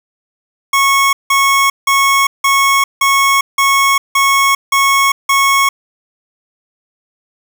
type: tone bursts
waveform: 25% pulse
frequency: 1100 Hz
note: C#6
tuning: 14 cents flat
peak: -5 dBFS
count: 9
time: 0.73-5.69 s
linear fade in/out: 5 ms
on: 400 ms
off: 170 ms
effects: none